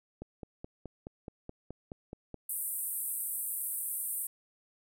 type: click train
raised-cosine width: 2 ms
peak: -28 dBFS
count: 11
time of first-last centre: 0.22-2.343 s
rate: 4.71 Hz
type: band-pass noise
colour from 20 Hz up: white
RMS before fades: -36 dBFS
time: 2.49-4.27 s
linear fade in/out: 5 ms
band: 8300 to 15000 Hz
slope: 96 dB/octave
effects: none